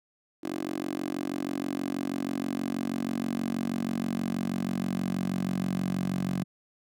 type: tone with high-pass filter sweep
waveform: 10% pulse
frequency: 46.25 Hz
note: F#1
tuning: in tune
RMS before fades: -31 dBFS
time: 0.43-6.44 s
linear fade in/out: 10 ms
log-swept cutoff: 320 to 170 Hz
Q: 3.7
effects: none